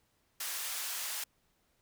white band-pass noise, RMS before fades -38 dBFS, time 0.4-1.24 s, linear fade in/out 5 ms, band 880 to 16000 Hz, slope 12 dB/octave, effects pink hiss -74 dBFS RMS until 1.81 s

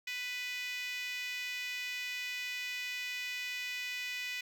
5% pulse tone with high-pass filter, 496.1 Hz, B4, 8 cents sharp, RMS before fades -39 dBFS, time 0.07-4.41 s, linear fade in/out 5 ms, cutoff 2200 Hz, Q 6.7, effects none

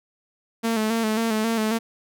sawtooth tone with vibrato, 222.3 Hz, A3, 18 cents sharp, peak -17 dBFS, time 0.63-1.79 s, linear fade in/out 20 ms, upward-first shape square, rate 3.7 Hz, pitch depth 44 cents each way, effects none

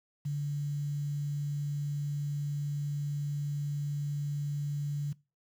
sine tone with quantisation, 144.8 Hz, D3, 24 cents flat, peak -30 dBFS, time 0.25-5.13 s, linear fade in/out 10 ms, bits 9, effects noise-tail reverb RT60 0.3 s tail -22 dB re dry

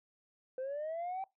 sine linear sweep, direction up, 507 to 780 Hz, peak -34 dBFS, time 0.58-1.24 s, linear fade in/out 2 ms, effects noise-tail reverb RT60 0.2 s tail -23 dB re dry + tanh soft clip ceiling -34 dBFS

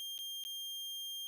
40% pulse tone with dropouts, 3200 Hz, G7, 35 cents sharp, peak -40 dBFS, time 0-1.27 s, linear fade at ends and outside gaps 0 ms, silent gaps 0.179-0.189 / 0.438-0.45 s, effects none

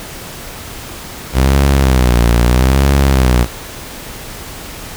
sawtooth tone with vibrato, 63.6 Hz, C2, 48 cents flat, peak -4 dBFS, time 1.33-3.47 s, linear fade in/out 50 ms, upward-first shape sine, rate 0.78 Hz, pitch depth 150 cents each way, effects pink hiss -29 dBFS RMS until 4.96 s

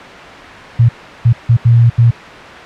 sine tone bursts at uneven times, 117.6 Hz, A#2, 16 cents sharp, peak -4 dBFS, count 5, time 0.79-0.89 / 1.25-1.33 / 1.49-1.57 / 1.65-1.9 / 1.98-2.11 s, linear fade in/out 10 ms, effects white hiss -29 dBFS RMS until 2.65 s + low-pass 2000 Hz 12 dB/octave

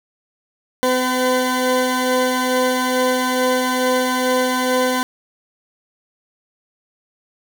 20% pulse tone pair together, 254.6 / 506.9 Hz, C4 / B4, -47 / +45 cents, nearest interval octave, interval 1192 cents, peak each -14 dBFS, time 0.83-5.03 s, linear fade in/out 0 ms, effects none

